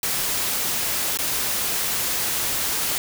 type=noise with dropouts; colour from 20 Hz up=white; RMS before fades=-24 dBFS; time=0.03-2.98 s; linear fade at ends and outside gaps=1 ms; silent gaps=1.173-1.188 s; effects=none